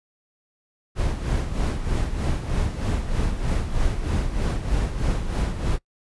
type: noise with tremolo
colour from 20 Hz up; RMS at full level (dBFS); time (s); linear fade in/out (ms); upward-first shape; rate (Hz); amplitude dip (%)
brown; -21; 0.95-5.79; 50; sine; 3.2; 60
effects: noise-tail reverb RT60 0.1 s tail -22 dB re dry + resampled to 24000 Hz

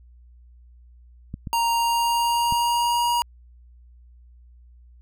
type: clicks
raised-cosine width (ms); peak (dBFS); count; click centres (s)
5; -19; 3; 1.341 / 1.472 / 2.524
type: tone with pitch glide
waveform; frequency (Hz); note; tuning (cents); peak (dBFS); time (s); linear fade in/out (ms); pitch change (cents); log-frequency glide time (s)
square; 932.3 to 953.5; A#5 to A#5; 0 to +39; -20; 1.53-3.22; 0; +39; 1.71-3.1
effects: added 60 Hz sine -47 dBFS peak until 5.01 s

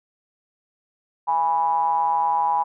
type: ring-modulated tone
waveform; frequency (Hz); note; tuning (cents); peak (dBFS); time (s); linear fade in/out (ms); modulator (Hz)
triangle; 79.7; D#2; +42; -13; 1.27-2.64; 20; 904
effects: none

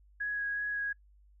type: tone with vibrato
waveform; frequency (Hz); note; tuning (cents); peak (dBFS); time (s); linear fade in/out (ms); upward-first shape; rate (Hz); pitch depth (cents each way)
sine; 1661.2; G#6; 0; -31; 0.2-0.93; 10; sine; 2.7; 12
effects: noise-tail reverb RT60 0.1 s tail -23 dB re dry + added 50 Hz sine -58 dBFS peak until 1.4 s

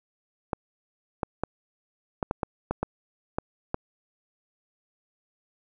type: clicks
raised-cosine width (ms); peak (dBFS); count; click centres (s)
1; -12; 10; 0.532 / 1.232 / 1.436 / 2.228 / 2.311 / 2.432 / 2.71 / 2.83 / 3.385 / 3.744
effects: none

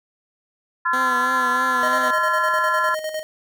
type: harmonic tone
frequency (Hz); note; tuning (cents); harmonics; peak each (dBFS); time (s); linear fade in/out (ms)
342.2; F4; -35; 3 / 4 / 5; -21 / -22 / -23; 0.85-2.95; 10
type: tone with vibrato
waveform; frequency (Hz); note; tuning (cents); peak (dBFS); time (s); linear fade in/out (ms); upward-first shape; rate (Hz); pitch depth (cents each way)
10% pulse; 252.6; B3; +39; -18; 0.93-2.11; 5; triangle; 3.1; 52
type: tone with tremolo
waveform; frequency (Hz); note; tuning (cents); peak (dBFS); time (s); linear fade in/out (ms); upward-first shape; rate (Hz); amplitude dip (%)
square; 622.3; D#5; 0; -24; 1.83-3.23; 0; square; 9.9; 55
effects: none

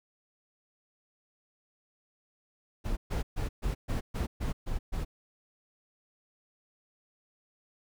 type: noise bursts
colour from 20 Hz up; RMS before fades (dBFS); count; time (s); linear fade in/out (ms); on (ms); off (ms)
brown; -31; 9; 2.84-5.05; 20; 130; 130
effects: none

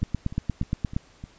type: two click trains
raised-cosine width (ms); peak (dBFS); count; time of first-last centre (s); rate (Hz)
5; -12 / -24; 9 / 5; 0.03-0.965 / 0.02-1.24; 8.56 / 3.28
effects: pink hiss -56 dBFS RMS until 1.38 s + resampled to 16000 Hz

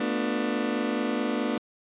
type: chord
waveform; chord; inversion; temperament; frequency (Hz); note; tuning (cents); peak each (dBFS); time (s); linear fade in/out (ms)
30% pulse; B half-diminished seventh; third; just; 222.2 / 246.9 / 296.3 / 355.6; A3 / B3 / D4 / F4; +17 / 0 / +15 / +31; -28 / -27 / -28 / -33; 0-1.58; 5
effects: resampled to 8000 Hz

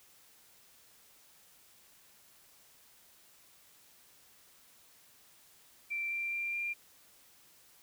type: tone with pitch steps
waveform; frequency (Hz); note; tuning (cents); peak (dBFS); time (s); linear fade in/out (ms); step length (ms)
sine; 2349 / 2363 / 2376 / 2390; D7 / D7 / D7 / D7; 0 / +10 / +20 / +30; -33; 5.9-6.74; 20; 210
effects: white hiss -62 dBFS RMS until 7.82 s

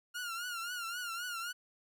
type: tone with vibrato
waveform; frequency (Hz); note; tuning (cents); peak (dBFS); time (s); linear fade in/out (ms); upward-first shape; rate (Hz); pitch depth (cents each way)
sawtooth; 1410; F6; +16; -34; 0.14-1.53; 20; triangle; 3.8; 100
effects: none

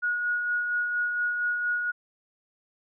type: tone with tremolo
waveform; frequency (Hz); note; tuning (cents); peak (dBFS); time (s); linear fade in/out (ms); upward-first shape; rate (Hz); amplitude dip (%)
sine; 1450; F#6; -35; -23; 0.02-1.92; 20; sine; 4.3; 35
effects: none

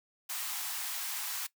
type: high-pass noise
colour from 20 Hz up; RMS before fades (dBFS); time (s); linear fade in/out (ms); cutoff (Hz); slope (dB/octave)
white; -37; 0.29-1.47; 10; 740; 48
effects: noise-tail reverb RT60 0.1 s tail -18 dB re dry

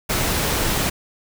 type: noise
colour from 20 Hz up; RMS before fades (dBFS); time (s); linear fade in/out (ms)
pink; -21; 0.09-0.9; 10
effects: none

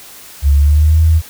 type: tone with pitch glide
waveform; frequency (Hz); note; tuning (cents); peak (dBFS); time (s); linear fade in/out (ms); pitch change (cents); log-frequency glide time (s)
sine; 70.7 to 80.28; C#2 to E2; +35 to -45; -6; 0.42-1.22; 50; +220; 0.55-1.01
effects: white hiss -36 dBFS RMS until 1.29 s

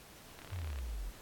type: click train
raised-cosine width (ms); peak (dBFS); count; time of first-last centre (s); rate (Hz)
0.3; -33; 15; 0.39-0.788; 35.2
type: exponential sweep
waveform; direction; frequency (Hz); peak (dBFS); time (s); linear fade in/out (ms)
sine; down; 98 to 41.2; -37; 0.51-1.11; 20
effects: pink hiss -55 dBFS RMS until 1.21 s + AAC 64 kbps

